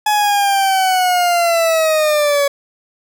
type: linear sweep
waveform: 40% pulse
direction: down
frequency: 848 to 561 Hz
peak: -11 dBFS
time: 0.06-2.48 s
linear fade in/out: 5 ms
effects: none